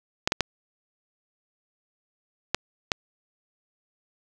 clicks, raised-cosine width 0.2 ms, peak -4 dBFS, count 5, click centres 0.275 / 0.321 / 0.407 / 2.546 / 2.918 s, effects none

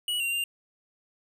square tone with pitch steps, 2926 / 2763 / 2790 Hz, F#7 / F7 / F7, -20 / -19 / -2 cents, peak -27 dBFS, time 0.08-0.44 s, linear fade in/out 2 ms, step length 120 ms, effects none

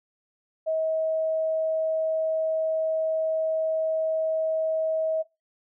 sine tone, 638 Hz, D#5, 43 cents sharp, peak -23 dBFS, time 0.66-5.23 s, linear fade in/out 20 ms, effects noise-tail reverb RT60 0.2 s tail -17 dB re dry

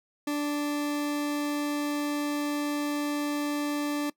40% pulse tone, 292.7 Hz, D4, 6 cents flat, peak -26 dBFS, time 0.27-4.1 s, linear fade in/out 5 ms, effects noise-tail reverb RT60 0.1 s tail -21 dB re dry

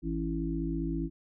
harmonic tone, 55 Hz, A1, in tune, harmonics 1 / 3 / 5 / 6, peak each -35 / -35 / -35 / -35 dBFS, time 0.02-1.1 s, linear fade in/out 50 ms, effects none

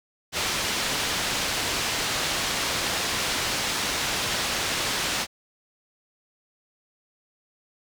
white low-pass noise, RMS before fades -27 dBFS, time 0.32-5.27 s, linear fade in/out 50 ms, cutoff 5200 Hz, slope 12 dB/octave, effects none

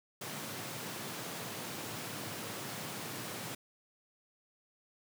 pink high-pass noise, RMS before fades -42 dBFS, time 0.21-3.55 s, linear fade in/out 5 ms, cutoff 100 Hz, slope 96 dB/octave, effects none

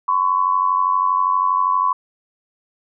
sine tone pair together, 1022 / 1114.5 Hz, C6 / C#6, -41 / +9 cents, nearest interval major second, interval 150 cents, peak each -17 / -18 dBFS, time 0.08-1.93 s, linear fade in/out 5 ms, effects none

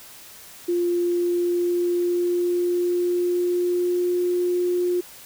sine tone with pitch glide, 349.2 to 355.7 Hz, F4 to F4, 0 to +32 cents, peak -19 dBFS, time 0.68-5.01 s, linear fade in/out 10 ms, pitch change +32 cents, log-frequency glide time 1.05-4.24 s, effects white hiss -44 dBFS RMS until 5.25 s

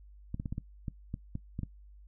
clicks, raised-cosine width 5 ms, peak -23 dBFS, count 10, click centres 0.344 / 0.399 / 0.458 / 0.525 / 0.581 / 0.882 / 1.141 / 1.354 / 1.591 / 1.633 s, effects noise-tail reverb RT60 0.1 s tail -19 dB re dry + added 50 Hz sine -51 dBFS peak until 2.07 s

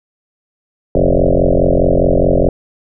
sine tone with frequency modulation, 277.2 Hz, C#4, in tune, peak -8 dBFS, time 0.95-2.49 s, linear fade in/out 2 ms, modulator 44.8 Hz, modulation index 7.7, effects none

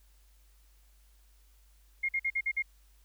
sine tone bursts, 2136 Hz, C7, 35 cents sharp, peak -27 dBFS, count 6, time 2.03-2.624 s, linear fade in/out 10 ms, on 59 ms, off 48 ms, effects added 50 Hz sine -59 dBFS peak until 3.04 s + white hiss -69 dBFS RMS until 3.04 s

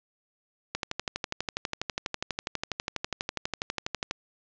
click train, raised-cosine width 0.2 ms, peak -12 dBFS, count 42, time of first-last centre 0.75-4.111 s, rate 12.2 Hz, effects resampled to 16000 Hz + 9-bit

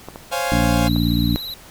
clicks, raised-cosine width 1 ms, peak -18 dBFS, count 4, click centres 0.086 / 0.159 / 0.643 / 0.962 s
sawtooth chord, Db major seventh, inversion third, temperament equal, 523.3 / 554.4 / 698.5 / 830.6 Hz, C5 / Db5 / F5 / Ab5, 0 / 0 / 0 / 0 cents, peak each -22 / -24 / -21 / -22 dBFS, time 0.31-0.89 s, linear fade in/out 20 ms
harmonic tone, 58.27 Hz, A#1, in tune, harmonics 1 / 2 / 3 / 4 / 5, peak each -22 / -22 / -22 / -22 / -22 dBFS, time 0.52-1.36 s, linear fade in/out 0 ms
square tone with vibrato, 3951 Hz, B7, in tune, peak -28 dBFS, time 0.87-1.54 s, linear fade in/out 2 ms, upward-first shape sine, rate 19 Hz, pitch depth 63 cents each way
effects pink hiss -43 dBFS RMS until 1.7 s

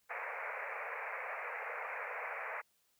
white band-pass noise, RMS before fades -42 dBFS, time 0.09-2.62 s, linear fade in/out 20 ms, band 450 to 2400 Hz, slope 96 dB/octave, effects white hiss -75 dBFS RMS until 2.99 s

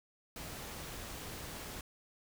pink noise, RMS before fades -45 dBFS, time 0.36-1.81 s, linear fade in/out 2 ms, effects none

